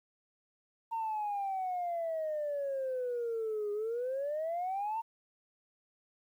sine exponential two-way sweep, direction down then up, 920 to 409.5 to 920 Hz, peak -31 dBFS, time 0.91-5.02 s, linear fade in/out 20 ms, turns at 3.72 s, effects tanh soft clip ceiling -29 dBFS + 11-bit

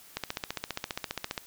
click train, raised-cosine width 0.2 ms, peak -14 dBFS, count 19, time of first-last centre 0.17-1.378 s, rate 14.9 Hz, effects white hiss -53 dBFS RMS until 1.46 s

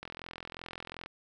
click train, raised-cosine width 0.3 ms, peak -25 dBFS, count 45, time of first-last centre 0.03-1.06 s, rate 42.7 Hz, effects none

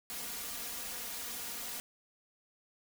white noise with comb filter, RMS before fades -41 dBFS, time 0.1-1.8 s, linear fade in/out 0 ms, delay 4.2 ms, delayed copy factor +0.85, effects none

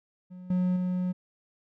triangle tone with level steps, 181.7 Hz, F#3, 31 cents flat, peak -39 / -21 / -24 dBFS, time 0.3-1.13 s, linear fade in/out 20 ms, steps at 0.5 / 0.76 s, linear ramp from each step 5 ms, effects none

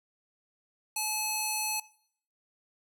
square tone with band-pass filter, 859 Hz, A5, 42 cents flat, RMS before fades -32 dBFS, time 0.96-1.8 s, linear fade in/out 5 ms, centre 11000 Hz, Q 0.56, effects noise-tail reverb RT60 0.6 s tail -20 dB re dry

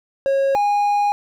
triangle tone pair in turn, 546 / 820.3 Hz, C#5 / G#5, -26 / -22 cents, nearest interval perfect fifth, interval 704 cents, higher second, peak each -13 dBFS, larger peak neither, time 0.26-0.55 / 0.55-1.12 s, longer second, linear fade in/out 0 ms, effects none

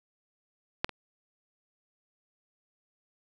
clicks, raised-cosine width 0.3 ms, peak -9 / -24 dBFS, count 2, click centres 0.845 / 0.893 s, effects none

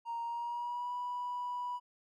triangle tone with pitch glide, 932.3 to 980.9 Hz, A#5 to B5, 0 to -12 cents, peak -32 dBFS, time 0.05-1.8 s, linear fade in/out 50 ms, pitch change +88 cents, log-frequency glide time 0.22-0.93 s, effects tanh soft clip ceiling -32 dBFS

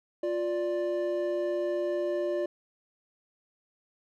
triangle tone pair together, 351.5 / 587.3 Hz, F4 / D5, +11 / 0 cents, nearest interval major sixth, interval 889 cents, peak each -28 dBFS, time 0.23-2.46 s, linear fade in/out 5 ms, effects none

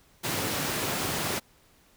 pink high-pass noise, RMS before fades -30 dBFS, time 0.23-1.4 s, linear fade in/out 20 ms, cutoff 120 Hz, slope 12 dB/octave, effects pink hiss -61 dBFS RMS until 1.96 s

